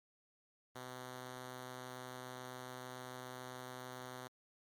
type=tone; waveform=5% pulse; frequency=127 Hz; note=B2; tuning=49 cents sharp; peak=-35 dBFS; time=0.75-4.28 s; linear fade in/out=10 ms; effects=MP3 96 kbps